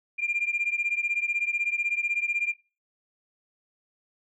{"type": "beating tone pair", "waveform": "sine", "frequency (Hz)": [2392, 2408], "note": ["D7", "D7"], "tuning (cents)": [31, 43], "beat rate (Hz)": 16, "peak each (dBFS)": -27, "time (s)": [0.18, 2.54], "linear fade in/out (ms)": 20, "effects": ["noise-tail reverb RT60 0.3 s tail -20 dB re dry", "tanh soft clip ceiling -18 dBFS"]}